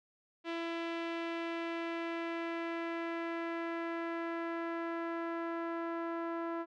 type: tone with low-pass filter sweep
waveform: sawtooth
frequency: 334.6 Hz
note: E4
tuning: 26 cents sharp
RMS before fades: -38 dBFS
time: 0.44-6.66 s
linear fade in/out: 50 ms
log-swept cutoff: 3000 to 1300 Hz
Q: 1.6
effects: none